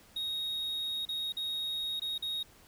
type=tone with dropouts; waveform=triangle; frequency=3755 Hz; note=A#7; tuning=12 cents sharp; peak=-31 dBFS; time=0.16-2.43 s; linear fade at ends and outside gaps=5 ms; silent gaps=1.053-1.088 / 1.323-1.368 / 1.997-2.018 / 2.18-2.223 s; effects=pink hiss -59 dBFS RMS until 2.67 s